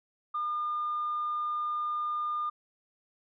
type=tone; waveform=sine; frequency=1210 Hz; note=D#6; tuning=49 cents flat; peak=-28 dBFS; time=0.34-2.5 s; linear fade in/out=10 ms; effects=tanh soft clip ceiling -25 dBFS